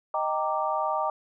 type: chord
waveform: sine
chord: Eb major seventh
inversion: none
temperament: equal with one note detuned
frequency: 622.3 / 784 / 925.4 / 1174.7 Hz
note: Eb5 / G5 / Bb5 / D6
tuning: 0 / 0 / -13 / 0 cents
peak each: -30 dBFS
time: 0.14-1.1 s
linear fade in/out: 2 ms
effects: none

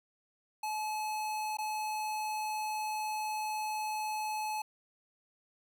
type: tone with dropouts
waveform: square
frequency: 858 Hz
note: A5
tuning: 44 cents flat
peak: -34 dBFS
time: 0.63-4.62 s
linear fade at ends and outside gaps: 5 ms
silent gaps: 1.571-1.585 s
effects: none

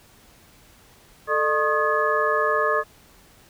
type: tone cluster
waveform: sine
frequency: 440.4 / 603 / 1083 / 1237 / 1701 Hz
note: A4 / D5 / C#6 / D#6 / G#6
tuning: +2 / +46 / -41 / -10 / +41 cents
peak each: -25 dBFS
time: 1.27-2.84 s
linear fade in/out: 50 ms
effects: pink hiss -53 dBFS RMS until 3.49 s

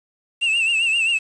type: tone with vibrato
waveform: triangle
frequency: 2700 Hz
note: E7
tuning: 41 cents sharp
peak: -15 dBFS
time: 0.41-1.19 s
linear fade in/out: 20 ms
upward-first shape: triangle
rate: 7.6 Hz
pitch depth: 94 cents each way
effects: resampled to 22050 Hz + 7-bit

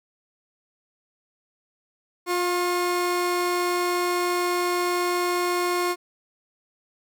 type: tone pair together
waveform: 35% pulse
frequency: 353.6 / 1075 Hz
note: F4 / C6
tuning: +22 / +47 cents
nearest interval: octave + perfect fifth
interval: 1925 cents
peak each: -22 / -25 dBFS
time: 2.26-5.96 s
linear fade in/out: 50 ms
effects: none

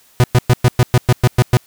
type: tone bursts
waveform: 45% pulse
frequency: 123.47 Hz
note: B2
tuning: in tune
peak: -7 dBFS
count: 10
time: 0.2-1.57 s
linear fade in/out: 0 ms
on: 38 ms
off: 110 ms
effects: white hiss -51 dBFS RMS until 1.66 s

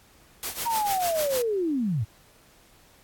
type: noise with tremolo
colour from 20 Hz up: white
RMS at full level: -29 dBFS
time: 0.43-1.42 s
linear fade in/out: 0 ms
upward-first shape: triangle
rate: 6.7 Hz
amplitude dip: 85%
type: linear sweep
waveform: sine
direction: down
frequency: 951 to 92.5 Hz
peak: -23 dBFS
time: 0.65-2.05 s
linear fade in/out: 20 ms
effects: pink hiss -57 dBFS RMS until 3.03 s + AAC 64 kbps

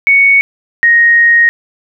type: tone pair in turn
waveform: sine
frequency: 2224 / 1870.2 Hz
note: C#7 / A#6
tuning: +5 / +5 cents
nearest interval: minor third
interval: 300 cents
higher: first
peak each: -4 dBFS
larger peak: neither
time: 0.07-0.41 / 0.83-1.49 s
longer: second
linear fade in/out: 0 ms
effects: none

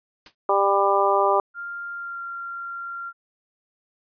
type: noise with exponential decay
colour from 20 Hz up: white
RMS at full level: -36 dBFS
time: 0.26-0.35 s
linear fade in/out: 2 ms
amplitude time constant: 18 ms
type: harmonic tone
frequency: 198.3 Hz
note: G3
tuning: 20 cents sharp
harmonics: 2 / 3 / 4 / 5 / 6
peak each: -23 / -23 / -23 / -23 / -23 dBFS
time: 0.49-1.4 s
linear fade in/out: 2 ms
type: tone with pitch glide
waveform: sine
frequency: 1396.9 to 1381.7 Hz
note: F6 to F6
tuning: 0 to -19 cents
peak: -30 dBFS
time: 1.54-3.13 s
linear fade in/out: 50 ms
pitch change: -19 cents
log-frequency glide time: 1.93-2.21 s
effects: resampled to 11025 Hz

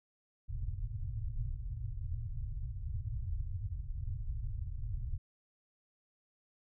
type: low-pass noise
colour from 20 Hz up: pink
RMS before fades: -38 dBFS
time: 0.48-5.18 s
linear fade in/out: 10 ms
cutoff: 130 Hz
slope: 96 dB/octave
effects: none

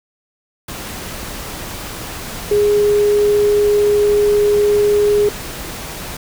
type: tone in noise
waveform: sine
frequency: 413.7 Hz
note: G#4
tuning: 7 cents flat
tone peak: -10 dBFS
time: 2.51-5.29 s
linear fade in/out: 5 ms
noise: pink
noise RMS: -28 dBFS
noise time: 0.68-6.17 s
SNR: +15 dB
effects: none

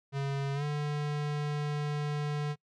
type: tone with pitch glide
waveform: square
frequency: 138.59 to 147.68 Hz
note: C#3 to D3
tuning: 0 to +10 cents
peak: -31 dBFS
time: 0.12-2.56 s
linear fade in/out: 50 ms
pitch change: +110 cents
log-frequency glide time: 0.54-0.64 s
effects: noise-tail reverb RT60 0.1 s tail -25 dB re dry + low-pass 5000 Hz 12 dB/octave

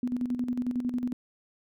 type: tone with tremolo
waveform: sine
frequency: 246.9 Hz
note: B3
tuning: in tune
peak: -25 dBFS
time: 0.03-1.13 s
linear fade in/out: 2 ms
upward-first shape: square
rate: 11 Hz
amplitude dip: 60%
effects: none

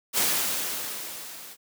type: noise with level ramp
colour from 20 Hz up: white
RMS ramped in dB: -22 to -44 dBFS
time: 0.13-1.57 s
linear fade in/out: 50 ms
effects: high-pass 150 Hz 12 dB/octave

